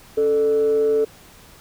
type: tone with frequency modulation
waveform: sine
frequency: 440 Hz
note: A4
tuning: in tune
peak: -14 dBFS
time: 0.17-1.05 s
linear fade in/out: 10 ms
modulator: 161 Hz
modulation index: 0.3
effects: tanh soft clip ceiling -11 dBFS + pink hiss -47 dBFS RMS until 1.6 s